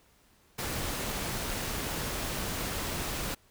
pink noise, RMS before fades -34 dBFS, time 0.58-3.35 s, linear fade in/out 10 ms, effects pink hiss -64 dBFS RMS until 3.5 s

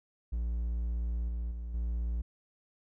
triangle tone with level steps, 58.1 Hz, A#1, 5 cents flat, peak -28 / -30 / -34 / -28 dBFS, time 0.32-2.22 s, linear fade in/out 10 ms, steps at 1.28 / 1.51 / 1.74 s, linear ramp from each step 5 ms, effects none

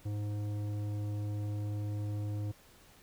sine tone with tanh clipping, 103.83 Hz, G#2, in tune, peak -35 dBFS, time 0.05-2.52 s, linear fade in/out 10 ms, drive 12 dB, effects pink hiss -60 dBFS RMS until 3.02 s

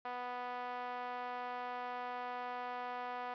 5% pulse tone with band-pass filter, 246.9 Hz, B3, in tune, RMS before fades -42 dBFS, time 0.05-3.34 s, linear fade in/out 2 ms, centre 780 Hz, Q 1.9, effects resampled to 11025 Hz + 10-bit

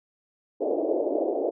pink band-pass noise, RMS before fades -26 dBFS, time 0.6-1.51 s, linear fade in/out 20 ms, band 310 to 660 Hz, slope 48 dB/octave, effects none

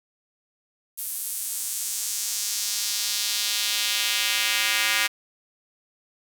square tone with high-pass filter sweep, 109.9 Hz, A2, 2 cents flat, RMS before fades -26 dBFS, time 0.97-5.08 s, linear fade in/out 20 ms, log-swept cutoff 11000 to 2000 Hz, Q 1.4, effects 7-bit

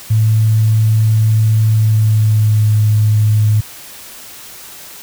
sine tone with pitch glide, 109.6 to 106.91 Hz, A2 to A2, -6 to -49 cents, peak -8 dBFS, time 0.1-3.61 s, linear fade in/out 10 ms, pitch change -43 cents, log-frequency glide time 1.67-2.65 s, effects white hiss -34 dBFS RMS until 5.02 s

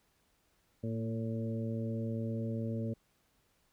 harmonic tone with a mistuned harmonic, 112.7 Hz, A2, 42 cents sharp, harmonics 1 / 2 / 3 / 4 / 5, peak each -36 / -37 / -46 / -44 / -45 dBFS, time 0.83-2.94 s, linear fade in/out 10 ms, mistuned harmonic 2, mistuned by +17 cents, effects pink hiss -73 dBFS RMS until 3.72 s

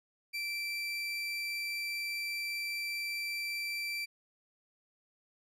30% pulse tone, 2341 Hz, D7, 6 cents flat, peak -32 dBFS, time 0.33-4.06 s, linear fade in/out 20 ms, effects low-pass 12000 Hz 12 dB/octave

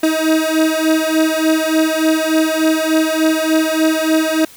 30% pulse beating tone pair, 315.1 / 318.5 Hz, D#4 / D#4, +22 / +41 cents, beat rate 3.4 Hz, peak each -13 dBFS, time 0.03-4.45 s, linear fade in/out 5 ms, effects white hiss -41 dBFS RMS until 4.56 s

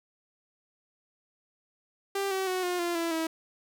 sawtooth tone with pitch steps, 394.5 / 381.7 / 369.4 / 357.4 / 345.8 / 334.6 / 323.8 Hz, G4 / G4 / F#4 / F4 / F4 / E4 / E4, +11 / -46 / -3 / +40 / -17 / +26 / -31 cents, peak -24 dBFS, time 2.15-3.27 s, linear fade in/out 5 ms, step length 160 ms, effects none

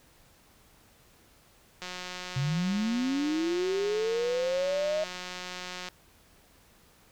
click train, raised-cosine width 0.2 ms, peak -21 dBFS, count 737, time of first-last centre 1.82-5.886 s, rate 181 Hz
sine linear sweep, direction up, 128.7 to 628 Hz, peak -26 dBFS, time 2.36-5.04 s, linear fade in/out 5 ms
effects pink hiss -60 dBFS RMS until 7.11 s

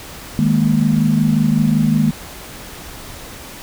sine chord, D# suspended fourth, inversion none, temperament equal, 155.56 / 207.7 / 233.1 Hz, D#3 / G#3 / A#3, 0 / 0 / 0 cents, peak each -16 dBFS, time 0.39-2.11 s, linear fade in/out 0 ms, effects pink hiss -34 dBFS RMS until 3.62 s

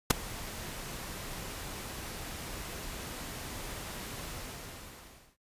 pink noise with ADSR envelope, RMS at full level -18 dBFS, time 0.1-5.37 s, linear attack 8 ms, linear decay 8 ms, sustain -23 dB, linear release 1100 ms, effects noise-tail reverb RT60 0.1 s tail -20 dB re dry + resampled to 32000 Hz

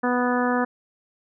harmonic tone, 246.9 Hz, B3, in tune, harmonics 1 / 2 / 3 / 4 / 5 / 6 / 7, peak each -23 / -26 / -28 / -29 / -30 / -31 / -31 dBFS, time 0.03-0.65 s, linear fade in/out 10 ms, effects none

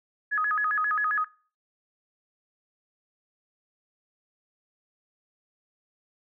sine tone with vibrato, 1455 Hz, F#6, 29 cents flat, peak -23 dBFS, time 0.31-1.25 s, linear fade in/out 20 ms, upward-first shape square, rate 7.5 Hz, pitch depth 260 cents each way, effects noise-tail reverb RT60 0.4 s tail -21 dB re dry

